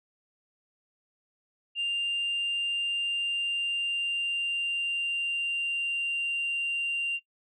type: tone with pitch glide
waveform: sine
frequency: 2794 to 2778 Hz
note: F7 to F7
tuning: 0 to -10 cents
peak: -25 dBFS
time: 1.75-7.2 s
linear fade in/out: 50 ms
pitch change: -10 cents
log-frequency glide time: 2.98-6.29 s
effects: noise-tail reverb RT60 0.1 s tail -23 dB re dry + tanh soft clip ceiling -24 dBFS